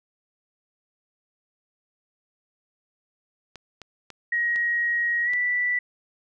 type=clicks; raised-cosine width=0.2 ms; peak=-23 dBFS; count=5; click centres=3.557 / 3.817 / 4.103 / 4.56 / 5.335 s
type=tone with pitch glide; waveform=sine; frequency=1891 to 1967.9 Hz; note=A#6 to B6; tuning=+24 to -7 cents; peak=-21 dBFS; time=4.32-5.79 s; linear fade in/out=5 ms; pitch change=+69 cents; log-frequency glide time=5.25-5.3 s
effects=none